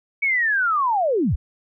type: linear sweep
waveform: sine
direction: down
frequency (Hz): 2272 to 38.02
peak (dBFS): -17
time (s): 0.22-1.36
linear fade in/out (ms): 10
effects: none